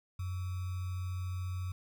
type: tone with sample-and-hold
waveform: sine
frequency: 91.4 Hz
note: F#2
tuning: 21 cents flat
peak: -34 dBFS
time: 0.19-1.72 s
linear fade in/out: 5 ms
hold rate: 1225 Hz
effects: none